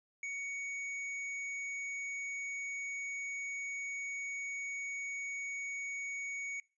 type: tone with hard clipping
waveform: sine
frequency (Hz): 2235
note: C#7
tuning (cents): +14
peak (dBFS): -39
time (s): 0.23-6.6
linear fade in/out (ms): 2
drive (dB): 8
effects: noise-tail reverb RT60 0.3 s tail -21 dB re dry + resampled to 22050 Hz